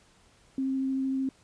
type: tone with vibrato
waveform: sine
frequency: 266.2 Hz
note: C4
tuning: 30 cents sharp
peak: -26 dBFS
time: 0.58-1.29 s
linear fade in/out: 2 ms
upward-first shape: triangle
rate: 13 Hz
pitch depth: 10 cents each way
effects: pink hiss -61 dBFS RMS until 1.43 s + resampled to 22050 Hz